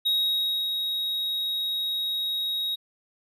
triangle tone with ADSR envelope, 3787 Hz, A#7, 27 cents sharp, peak -19 dBFS, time 0.05-2.76 s, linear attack 15 ms, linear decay 610 ms, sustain -5 dB, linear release 18 ms, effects none

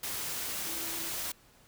sine tone in noise, 329.6 Hz, E4, in tune, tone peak -46 dBFS, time 0.66-1.09 s, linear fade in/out 5 ms, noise white, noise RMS -36 dBFS, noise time 0.03-1.32 s, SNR -13 dB, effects pink hiss -61 dBFS RMS until 1.67 s

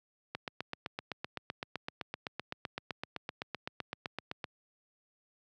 click train, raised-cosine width 0.3 ms, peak -20 dBFS, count 33, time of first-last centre 0.35-4.442 s, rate 7.82 Hz, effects high-pass 100 Hz 12 dB/octave

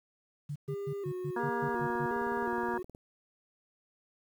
sine tone bursts, 145.7 Hz, D3, 13 cents flat, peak -34 dBFS, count 9, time 0.49-2.062 s, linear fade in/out 10 ms, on 68 ms, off 120 ms
triangle tone with vibrato, 382.8 Hz, G4, 41 cents flat, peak -33 dBFS, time 0.68-2.83 s, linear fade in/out 10 ms, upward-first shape square, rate 1.4 Hz, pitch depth 82 cents each way
harmonic tone, 236.6 Hz, A#3, 26 cents sharp, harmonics 1 / 2 / 3 / 4 / 5 / 6 / 7, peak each -38 / -40 / -42 / -35 / -43 / -44 / -40 dBFS, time 1.36-2.78 s, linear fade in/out 5 ms
click train, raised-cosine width 2 ms, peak -35 dBFS, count 26, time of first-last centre 1.64-2.949 s, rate 19.1 Hz
effects 10-bit

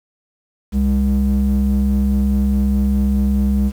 triangle ring-modulated tone, 134.8 Hz, C#3, 48 cents flat, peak -7 dBFS, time 0.72-3.72 s, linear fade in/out 50 ms, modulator 68.6 Hz, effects tanh soft clip ceiling -6 dBFS + 7-bit

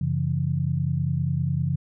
sine tone cluster, 92 / 137.4 / 167.4 Hz, F#2 / C#3 / E3, -9 / -15 / +27 cents, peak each -29 / -24 / -27 dBFS, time 0.01-1.76 s, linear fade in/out 5 ms, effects none

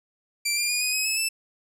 15% pulse tone with pitch steps, 2349 / 2396 / 2443 / 2492 / 2541 / 2591 / 2643 Hz, D7 / D7 / D#7 / D#7 / D#7 / E7 / E7, 0 / +34 / -32 / +2 / +36 / -30 / +4 cents, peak -16 dBFS, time 0.45-1.29 s, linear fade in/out 10 ms, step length 120 ms, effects none

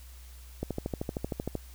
click train, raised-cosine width 2 ms, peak -18 dBFS, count 13, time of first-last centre 0.63-1.553 s, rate 13 Hz, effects added 62 Hz sine -46 dBFS peak until 1.74 s + white hiss -56 dBFS RMS until 1.74 s

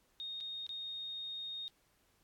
sine tone with dropouts, 3707 Hz, A#7, 10 cents flat, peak -40 dBFS, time 0.2-1.68 s, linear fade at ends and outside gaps 0 ms, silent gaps 0.403-0.408 / 0.666-0.692 s, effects pink hiss -73 dBFS RMS until 2.23 s + AAC 64 kbps

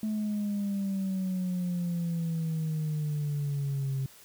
sine exponential sweep, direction down, 216.7 to 133.4 Hz, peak -26 dBFS, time 0.03-4.06 s, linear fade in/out 2 ms, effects tanh soft clip ceiling -26 dBFS + white hiss -54 dBFS RMS until 4.24 s

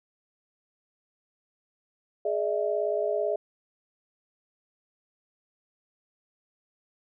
sine tone cluster, 418.2 / 598 / 656 Hz, G#4 / D5 / E5, +12 / +31 / -9 cents, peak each -29 dBFS, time 2.25-3.36 s, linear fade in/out 5 ms, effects none

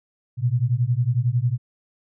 sine beating tone pair, 116.54 / 127.54 Hz, A#2 / C3, 0 / -44 cents, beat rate 11 Hz, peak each -21 dBFS, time 0.37-1.58 s, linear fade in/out 50 ms, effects none

